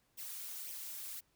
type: noise with flanger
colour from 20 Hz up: blue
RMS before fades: -45 dBFS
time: 0.17-1.21 s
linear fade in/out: 20 ms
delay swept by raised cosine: 0.33 to 3.63 ms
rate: 1.9 Hz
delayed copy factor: +0.6
effects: pink hiss -75 dBFS RMS until 1.35 s